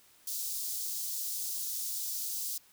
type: high-pass noise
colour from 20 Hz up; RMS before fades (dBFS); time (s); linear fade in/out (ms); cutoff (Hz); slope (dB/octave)
white; -36; 0.27-2.58; 5; 4500; 24
effects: white hiss -62 dBFS RMS until 2.72 s